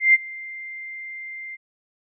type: tone with ADSR envelope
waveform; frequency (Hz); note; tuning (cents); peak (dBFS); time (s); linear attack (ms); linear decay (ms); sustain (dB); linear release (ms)
sine; 2094; C7; +1; -9; 0-1.57; 140; 28; -23; 28
effects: none